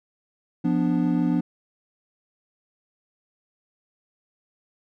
triangle chord, B diminished, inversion second, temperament equal, 174.61 / 246.9 / 293.7 Hz, F3 / B3 / D4, 0 / 0 / 0 cents, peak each -22 dBFS, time 0.64-1.41 s, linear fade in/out 10 ms, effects none

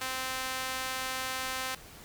sawtooth tone with high-pass filter, 260 Hz, C4, 11 cents flat, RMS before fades -35 dBFS, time 0.01-1.75 s, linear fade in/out 5 ms, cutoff 1100 Hz, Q 0.7, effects pink hiss -50 dBFS RMS until 2.04 s

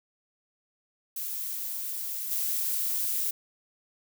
violet noise with level steps, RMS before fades -34 / -29 dBFS, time 1.16-3.31 s, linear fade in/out 5 ms, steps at 2.31 s, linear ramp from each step 2 ms, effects none

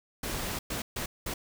pink noise bursts at uneven times, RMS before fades -34 dBFS, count 4, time 0.23-0.59 / 0.7-0.82 / 0.96-1.06 / 1.26-1.34 s, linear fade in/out 5 ms, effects none

